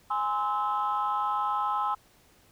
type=chord; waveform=sine; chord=Ab augmented; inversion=none; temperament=just; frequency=830.6 / 1038.3 / 1297.8 Hz; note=Ab5 / C6 / E6; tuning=0 / -14 / -27 cents; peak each=-29 dBFS; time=0.1-1.95 s; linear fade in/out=10 ms; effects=tanh soft clip ceiling -19 dBFS + pink hiss -61 dBFS RMS until 2.51 s